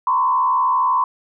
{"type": "tone with frequency modulation", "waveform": "sine", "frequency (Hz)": 1024, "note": "C6", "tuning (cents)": -38, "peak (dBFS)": -14, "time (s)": [0.07, 1.04], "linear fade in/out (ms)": 2, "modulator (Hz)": 72.6, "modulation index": 0.95, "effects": []}